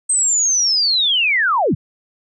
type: linear sweep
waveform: sine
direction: down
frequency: 8372 to 87.6 Hz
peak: -13 dBFS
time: 0.09-1.75 s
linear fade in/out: 10 ms
effects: none